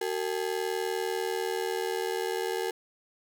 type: ring-modulated tone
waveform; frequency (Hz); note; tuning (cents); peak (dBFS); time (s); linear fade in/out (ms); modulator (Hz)
35% pulse; 415.9; G#4; +2; -24; 0.01-2.71; 5; 40.1
effects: none